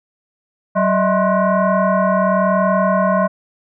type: tone with frequency modulation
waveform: sine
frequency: 230 Hz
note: A#3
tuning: 23 cents flat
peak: -12 dBFS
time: 0.75-3.28 s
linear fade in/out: 20 ms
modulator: 419 Hz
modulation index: 2.4
effects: none